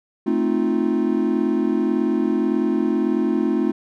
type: chord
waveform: triangle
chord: F dominant seventh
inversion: first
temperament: equal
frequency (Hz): 220 / 261.6 / 311.1 / 349.2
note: A3 / C4 / Eb4 / F4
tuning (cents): 0 / 0 / 0 / 0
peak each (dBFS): -21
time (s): 0.26-3.72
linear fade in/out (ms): 10
effects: none